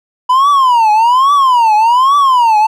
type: tone with vibrato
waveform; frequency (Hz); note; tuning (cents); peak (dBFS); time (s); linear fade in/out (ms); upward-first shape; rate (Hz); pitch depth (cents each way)
triangle; 987; B5; -1; -4; 0.29-2.67; 10; triangle; 1.2; 290
effects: none